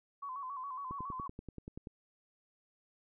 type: tone with vibrato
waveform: sine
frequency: 1073 Hz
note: C6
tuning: 43 cents sharp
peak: -39 dBFS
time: 0.22-1.28 s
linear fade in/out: 10 ms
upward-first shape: square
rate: 7.2 Hz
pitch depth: 80 cents each way
type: click train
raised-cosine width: 3 ms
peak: -31 dBFS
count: 11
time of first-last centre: 0.91-1.872 s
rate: 10.4 Hz
effects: none